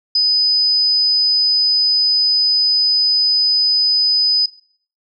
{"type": "tone", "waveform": "sine", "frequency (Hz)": 5000, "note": "D#8", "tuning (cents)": 8, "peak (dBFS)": -11, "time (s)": [0.15, 4.46], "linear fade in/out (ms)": 5, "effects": ["noise-tail reverb RT60 0.5 s tail -17 dB re dry"]}